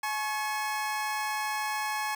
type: tone pair together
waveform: 25% pulse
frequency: 851 / 1098.3 Hz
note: G#5 / C#6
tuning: +42 / -16 cents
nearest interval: major third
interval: 442 cents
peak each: -27 / -31 dBFS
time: 0.03-2.15 s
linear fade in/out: 5 ms
effects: none